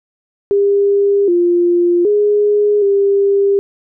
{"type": "tone with pitch steps", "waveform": "sine", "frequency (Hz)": [401.6, 349, 414.6, 398.4], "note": ["G4", "F4", "G#4", "G4"], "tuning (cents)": [42, -1, -3, 28], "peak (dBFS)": -9, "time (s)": [0.51, 3.59], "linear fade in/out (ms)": 0, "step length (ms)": 770, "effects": []}